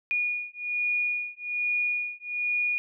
sine beating tone pair, 2445 / 2446.2 Hz, D#7 / D#7, -31 / -30 cents, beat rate 1.2 Hz, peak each -29 dBFS, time 0.11-2.78 s, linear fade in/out 0 ms, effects none

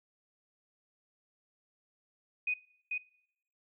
sine tone with echo, 2489 Hz, D#7, in tune, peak -29 dBFS, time 2.47-2.54 s, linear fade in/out 5 ms, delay 440 ms, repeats 1, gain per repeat -3 dB, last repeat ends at 2.98 s, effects noise-tail reverb RT60 0.7 s tail -20 dB re dry

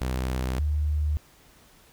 sawtooth / sine tone pair in turn, 63.8 / 74.91 Hz, C2 / D2, -43 / +35 cents, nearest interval minor third, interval 278 cents, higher second, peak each -22 dBFS, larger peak neither, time 0.01-0.59 / 0.59-1.17 s, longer neither, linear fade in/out 0 ms, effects pink hiss -56 dBFS RMS until 1.92 s

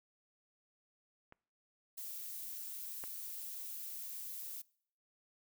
clicks, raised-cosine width 0.5 ms, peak -39 / -32 dBFS, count 2, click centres 1.324 / 3.039 s
violet noise, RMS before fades -45 dBFS, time 1.97-4.62 s, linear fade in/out 10 ms
effects noise-tail reverb RT60 0.6 s tail -24 dB re dry

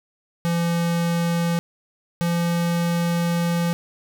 square tone pair in turn, 170 / 170.94 Hz, F3 / F3, -46 / -37 cents, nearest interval unison, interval 9 cents, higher second, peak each -20 dBFS, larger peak neither, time 0.45-1.59 / 2.21-3.73 s, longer second, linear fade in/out 0 ms, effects none

